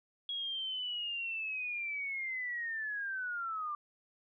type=linear sweep; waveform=sine; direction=down; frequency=3325 to 1174.7 Hz; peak=-35 dBFS; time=0.29-3.75 s; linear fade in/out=2 ms; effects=none